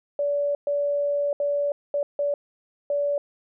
sine tone bursts at uneven times, 575 Hz, D5, 37 cents flat, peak -21 dBFS, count 6, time 0.19-0.55 / 0.67-1.33 / 1.4-1.72 / 1.94-2.03 / 2.19-2.34 / 2.9-3.18 s, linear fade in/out 2 ms, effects none

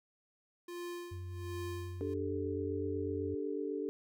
square tone with tremolo, 349.4 Hz, F4, 1 cent sharp, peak -40 dBFS, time 0.68-2.14 s, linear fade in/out 5 ms, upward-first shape sine, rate 1.3 Hz, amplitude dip 85%
sine tone with vibrato, 91.1 Hz, F#2, 26 cents flat, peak -40 dBFS, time 1.11-3.35 s, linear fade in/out 10 ms, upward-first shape sine, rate 11 Hz, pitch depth 16 cents each way
sine chord, D suspended fourth, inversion none, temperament equal, 293.7 / 392 / 440 Hz, D4 / G4 / A4, 0 / 0 / 0 cents, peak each -39 dBFS, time 2.01-3.89 s, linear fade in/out 0 ms
effects none

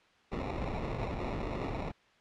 pink noise with sample-and-hold, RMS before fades -36 dBFS, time 0.31-1.92 s, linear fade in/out 20 ms, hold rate 1575 Hz, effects white hiss -64 dBFS RMS until 2.2 s + low-pass 3000 Hz 12 dB/octave

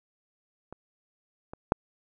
clicks, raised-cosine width 1 ms, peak -27 / -25 / -6 dBFS, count 3, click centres 0.726 / 1.535 / 1.721 s, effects none

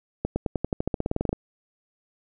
accelerating click train, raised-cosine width 2 ms, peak -11 dBFS, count 17, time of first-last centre 0.25-1.329 s, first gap 110 ms, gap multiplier 0.93, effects none

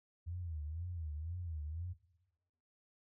sine tone with vibrato, 81.7 Hz, E2, 15 cents flat, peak -39 dBFS, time 0.26-1.94 s, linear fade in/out 20 ms, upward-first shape sine, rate 2 Hz, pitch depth 160 cents each way, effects noise-tail reverb RT60 1.0 s tail -17 dB re dry

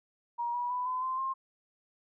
sine tone with pitch steps, 949 / 970.6 / 992.7 / 1015.4 / 1038.5 / 1062.1 Hz, A#5 / B5 / B5 / B5 / C6 / C6, +31 / -30 / +9 / +48 / -13 / +26 cents, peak -30 dBFS, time 0.38-1.34 s, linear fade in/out 20 ms, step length 160 ms, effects none

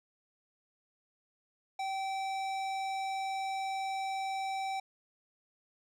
sine tone with hard clipping, 773 Hz, G5, 24 cents flat, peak -35 dBFS, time 1.79-4.8 s, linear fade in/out 5 ms, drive 15 dB, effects none

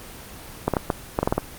clicks, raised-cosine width 1 ms, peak -5 dBFS, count 9, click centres 0.68 / 0.737 / 0.768 / 0.902 / 1.189 / 1.23 / 1.275 / 1.325 / 1.38 s, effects pink hiss -40 dBFS RMS until 1.58 s + Opus 24 kbps

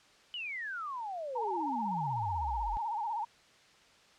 sine exponential sweep, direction down, 3031 to 41.2 Hz, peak -36 dBFS, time 0.34-2.77 s, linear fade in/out 0 ms
sine tone with vibrato, 880 Hz, A5, in tune, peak -32 dBFS, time 1.35-3.25 s, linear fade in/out 10 ms, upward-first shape sine, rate 16 Hz, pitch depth 120 cents each way
effects white hiss -61 dBFS RMS until 4.18 s + low-pass 5000 Hz 12 dB/octave

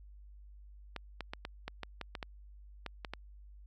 clicks, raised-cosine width 0.3 ms, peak -23 dBFS, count 12, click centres 0.963 / 1.207 / 1.335 / 1.451 / 1.68 / 1.833 / 2.013 / 2.152 / 2.228 / 2.863 / 3.048 / 3.136 s, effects added 50 Hz sine -51 dBFS peak until 3.66 s

